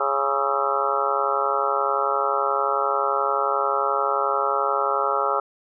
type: harmonic tone with a mistuned harmonic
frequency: 138.59 Hz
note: C#3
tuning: in tune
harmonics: 3 / 4 / 5 / 6 / 7 / 8 / 9 / 10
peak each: -29 / -27 / -31 / -28 / -31 / -29 / -26 / -26 dBFS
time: 0-5.4 s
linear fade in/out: 5 ms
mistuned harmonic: 10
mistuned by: -60 cents
effects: none